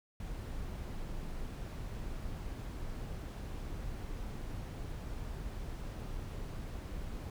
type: noise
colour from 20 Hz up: brown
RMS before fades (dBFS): -41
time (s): 0.2-7.3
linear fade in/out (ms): 2
effects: none